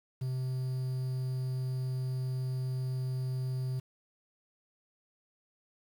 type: tone with quantisation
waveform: triangle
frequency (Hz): 129.1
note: C3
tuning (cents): -23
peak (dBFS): -29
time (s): 0.21-3.8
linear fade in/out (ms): 10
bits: 9
effects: none